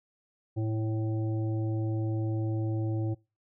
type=harmonic tone; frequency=110 Hz; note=A2; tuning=in tune; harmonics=1 / 3 / 5 / 7; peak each=-28 / -34 / -43 / -47 dBFS; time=0.56-3.15 s; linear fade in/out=20 ms; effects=noise-tail reverb RT60 0.3 s tail -25 dB re dry